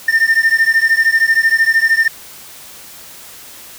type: beating tone pair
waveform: triangle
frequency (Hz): 1800 / 1813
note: A6 / A#6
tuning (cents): +39 / -49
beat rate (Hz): 13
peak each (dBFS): -11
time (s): 0.08-2.08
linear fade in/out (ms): 5
effects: white hiss -36 dBFS RMS until 3.78 s